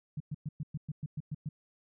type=tone bursts; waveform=sine; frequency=149.8 Hz; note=D3; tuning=35 cents sharp; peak=-33 dBFS; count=10; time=0.17-1.49 s; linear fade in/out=5 ms; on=33 ms; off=110 ms; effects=none